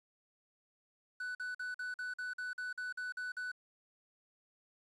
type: tone bursts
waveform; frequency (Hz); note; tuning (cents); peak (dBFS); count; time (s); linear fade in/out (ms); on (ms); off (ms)
triangle; 1491; F#6; +13; -36; 12; 1.2-3.517; 5; 150; 47
effects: resampled to 24000 Hz + 11-bit